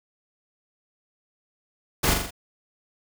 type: noise with echo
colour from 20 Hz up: pink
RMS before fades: -22 dBFS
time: 2.03-2.14 s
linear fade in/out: 10 ms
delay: 42 ms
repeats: 4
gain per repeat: -4 dB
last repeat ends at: 2.308 s
effects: none